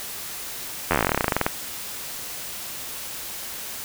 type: slowing click train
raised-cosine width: 0.5 ms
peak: -4 dBFS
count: 22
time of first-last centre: 0.91-1.465 s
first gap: 11 ms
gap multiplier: 1.08
effects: white hiss -34 dBFS RMS until 3.84 s